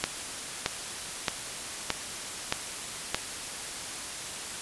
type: click train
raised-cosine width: 0.2 ms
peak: -7 dBFS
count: 6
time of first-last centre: 0.04-3.146 s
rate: 1.61 Hz
effects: white hiss -37 dBFS RMS until 4.61 s + resampled to 24000 Hz